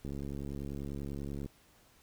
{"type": "click train", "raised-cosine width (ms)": 3, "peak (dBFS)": -28, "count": 100, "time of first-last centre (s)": [0.05, 1.46], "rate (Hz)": 70.2, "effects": ["pink hiss -64 dBFS RMS until 2.02 s"]}